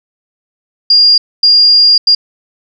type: tone bursts at uneven times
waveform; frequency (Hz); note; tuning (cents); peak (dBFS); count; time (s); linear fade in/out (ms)
sine; 4818; D8; +43; -3; 3; 0.9-1.18 / 1.43-1.98 / 2.07-2.15; 5
effects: none